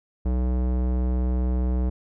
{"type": "tone with low-pass filter", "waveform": "square", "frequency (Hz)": 62.4, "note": "B1", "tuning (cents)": 19, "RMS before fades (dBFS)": -23, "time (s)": [0.25, 1.9], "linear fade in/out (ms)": 10, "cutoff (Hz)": 600, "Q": 0.66, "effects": []}